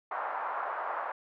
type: band-pass noise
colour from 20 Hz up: pink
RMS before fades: -35 dBFS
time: 0.11-1.12 s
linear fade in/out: 5 ms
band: 740 to 1300 Hz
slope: 24 dB/octave
effects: none